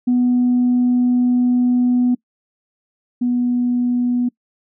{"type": "tone pair in turn", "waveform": "sine", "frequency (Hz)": [246.9, 244.9], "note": ["B3", "B3"], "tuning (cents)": [0, -14], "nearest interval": "unison", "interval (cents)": 14, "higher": "first", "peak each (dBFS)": [-11, -14], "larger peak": "first", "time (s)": [[0.07, 2.15], [3.21, 4.29]], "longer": "first", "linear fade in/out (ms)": 10, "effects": ["noise-tail reverb RT60 0.1 s tail -24 dB re dry", "tanh soft clip ceiling -9 dBFS"]}